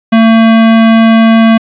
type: tone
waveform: square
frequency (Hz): 225.4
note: A3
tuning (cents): +42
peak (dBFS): -3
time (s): 0.12-1.58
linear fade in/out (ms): 10
effects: resampled to 8000 Hz + 7-bit